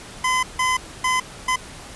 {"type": "tone bursts at uneven times", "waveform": "25% pulse", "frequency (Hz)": 1020, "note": "C6", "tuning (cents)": -44, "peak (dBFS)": -14, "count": 4, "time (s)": [[0.24, 0.43], [0.59, 0.77], [1.04, 1.2], [1.48, 1.56]], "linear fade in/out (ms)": 5, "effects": ["pink hiss -39 dBFS RMS until 1.95 s", "resampled to 24000 Hz"]}